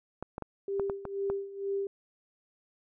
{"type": "clicks", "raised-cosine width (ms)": 1, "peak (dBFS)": -22, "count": 7, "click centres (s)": [0.226, 0.381, 0.423, 0.797, 0.898, 1.053, 1.3]}
{"type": "tone with tremolo", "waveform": "sine", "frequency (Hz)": 395.7, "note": "G4", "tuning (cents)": 16, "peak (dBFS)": -28, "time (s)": [0.68, 1.87], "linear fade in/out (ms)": 2, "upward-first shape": "sine", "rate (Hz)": 2.1, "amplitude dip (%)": 80}
{"effects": []}